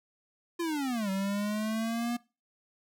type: linear two-way sweep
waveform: square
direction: down then up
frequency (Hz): 349.2 to 190.5 to 241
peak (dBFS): -30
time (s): 0.59-2.17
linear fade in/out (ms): 10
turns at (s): 1.1
effects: noise-tail reverb RT60 0.3 s tail -22 dB re dry